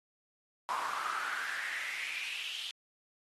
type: noise with high-pass filter sweep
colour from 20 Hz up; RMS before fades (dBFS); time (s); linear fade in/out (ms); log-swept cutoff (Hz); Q
brown; -38; 0.69-2.71; 0; 1000 to 3300; 5.9
effects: AAC 32 kbps